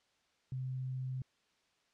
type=tone; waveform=sine; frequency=129.6 Hz; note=C3; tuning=16 cents flat; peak=-36 dBFS; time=0.52-1.22 s; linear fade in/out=2 ms; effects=white hiss -74 dBFS RMS until 1.93 s + low-pass 5000 Hz 12 dB/octave